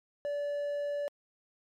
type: tone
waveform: triangle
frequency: 578 Hz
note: D5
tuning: 28 cents flat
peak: -29 dBFS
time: 0.25-1.08 s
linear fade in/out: 0 ms
effects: MP3 64 kbps